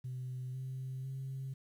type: tone with pitch steps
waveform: sine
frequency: 127.5 / 130.7 / 133.6 Hz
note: C3 / C3 / C3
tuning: -44 / -1 / +36 cents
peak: -37 dBFS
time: 0.04-1.54 s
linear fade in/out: 10 ms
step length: 500 ms
effects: tanh soft clip ceiling -35 dBFS + 11-bit